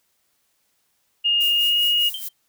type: tone with pitch glide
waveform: sine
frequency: 2839 to 2872 Hz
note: F7 to F7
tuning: +28 to +48 cents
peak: -16 dBFS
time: 1.24-2.1 s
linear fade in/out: 20 ms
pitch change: +20 cents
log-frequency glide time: 1.54-1.81 s
type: noise with tremolo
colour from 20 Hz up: violet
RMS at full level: -30 dBFS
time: 1.4-2.29 s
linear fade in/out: 10 ms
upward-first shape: sine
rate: 4.9 Hz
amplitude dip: 60%
type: tone with exponential decay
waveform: triangle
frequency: 3136 Hz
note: G7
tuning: in tune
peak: -23 dBFS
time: 2.14-2.33 s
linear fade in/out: 2 ms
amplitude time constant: 40 ms
effects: white hiss -68 dBFS RMS until 2.48 s